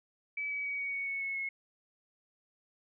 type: tone with pitch steps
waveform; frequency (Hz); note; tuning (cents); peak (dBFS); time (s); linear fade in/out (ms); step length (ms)
sine; 2295 / 2278 / 2261 / 2244 / 2227 / 2210 / 2194 / 2177; D7 / C#7 / C#7 / C#7 / C#7 / C#7 / C#7 / C#7; -40 / +47 / +34 / +21 / +7 / -6 / -18 / -32; -33; 0.37-1.49; 5; 140
effects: none